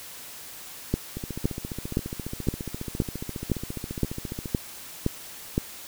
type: two click trains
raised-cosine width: 3 ms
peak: -19 / -9 dBFS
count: 49 / 10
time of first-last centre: 1.17-4.458 / 0.94-5.579 s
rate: 14.6 / 1.94 Hz
effects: white hiss -42 dBFS RMS until 5.87 s